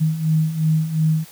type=beating tone pair; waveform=sine; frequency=155.56 / 158.36 Hz; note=D#3 / D#3; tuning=0 / +31 cents; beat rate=2.8 Hz; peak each=-22 / -17 dBFS; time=0-1.25 s; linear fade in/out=20 ms; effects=white hiss -44 dBFS RMS until 1.31 s